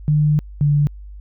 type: tone pair in turn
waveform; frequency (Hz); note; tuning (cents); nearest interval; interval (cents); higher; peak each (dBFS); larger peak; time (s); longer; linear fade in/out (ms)
sine; 150.2 / 145.92; D3 / D3; +39 / -11; minor second; 50; first; -12; neither; 0.08-0.39 / 0.61-0.87; first; 0
effects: added 50 Hz sine -33 dBFS peak until 1.2 s